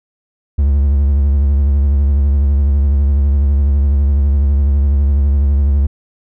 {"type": "tone with vibrato", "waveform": "triangle", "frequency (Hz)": 70.3, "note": "C#2", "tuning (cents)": 25, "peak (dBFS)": -7, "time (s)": [0.58, 5.87], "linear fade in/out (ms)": 10, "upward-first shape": "triangle", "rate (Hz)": 12, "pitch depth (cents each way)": 85, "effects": []}